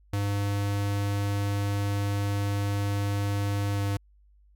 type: tone with pitch glide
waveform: square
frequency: 101 to 100.24 Hz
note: G#2 to G2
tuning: -48 to +39 cents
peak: -26 dBFS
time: 0.13-3.97 s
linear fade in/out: 5 ms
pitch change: -13 cents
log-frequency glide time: 3.74-3.8 s
effects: added 50 Hz sine -56 dBFS peak until 4.55 s